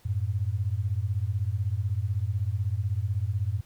sine beating tone pair, 92.5 / 108.5 Hz, F#2 / A2, 0 / -24 cents, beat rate 16 Hz, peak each -28 dBFS, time 0.05-3.61 s, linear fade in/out 10 ms, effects pink hiss -60 dBFS RMS until 3.65 s

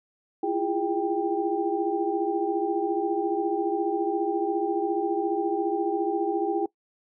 sine tone cluster, 332 / 346.5 / 409.1 / 790 Hz, E4 / F4 / G#4 / G5, +12 / -14 / -26 / +13 cents, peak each -29 dBFS, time 0.43-6.66 s, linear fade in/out 5 ms, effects noise-tail reverb RT60 0.1 s tail -21 dB re dry

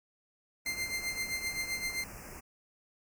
pink band-stop noise, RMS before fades -47 dBFS, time 0.65-2.41 s, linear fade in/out 20 ms, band 2700 to 5000 Hz, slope 96 dB/octave
sawtooth tone with tremolo, 2093 Hz, C7, in tune, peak -27 dBFS, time 0.66-2.04 s, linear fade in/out 2 ms, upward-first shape triangle, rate 7.7 Hz, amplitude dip 75%
effects none

